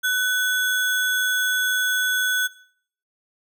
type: tone with sample-and-hold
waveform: sine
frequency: 1498 Hz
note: F#6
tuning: 21 cents sharp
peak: -18 dBFS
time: 0.03-2.48 s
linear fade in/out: 20 ms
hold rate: 4900 Hz
effects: noise-tail reverb RT60 0.6 s tail -20 dB re dry